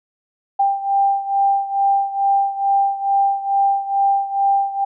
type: beating tone pair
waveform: sine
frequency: 791 / 793.3 Hz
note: G5 / G5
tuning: +15 / +20 cents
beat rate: 2.3 Hz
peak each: -16 / -20 dBFS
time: 0.59-4.85 s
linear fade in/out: 10 ms
effects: none